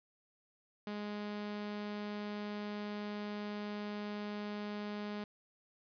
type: tone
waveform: sawtooth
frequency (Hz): 207.7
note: G#3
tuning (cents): 0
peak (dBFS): -35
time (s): 0.87-5.24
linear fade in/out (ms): 2
effects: resampled to 11025 Hz + 11-bit